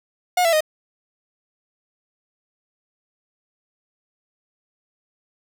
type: tone with pitch steps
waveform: 45% pulse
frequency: 720 / 667.9 / 619.6 Hz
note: F#5 / E5 / D#5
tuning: -47 / +23 / -7 cents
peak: -15 dBFS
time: 0.37-0.607 s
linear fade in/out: 5 ms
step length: 79 ms
effects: none